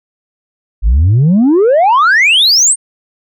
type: exponential sweep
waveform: sine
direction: up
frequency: 47.5 to 8990 Hz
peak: -3 dBFS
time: 0.82-2.76 s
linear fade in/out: 50 ms
effects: tanh soft clip ceiling -4 dBFS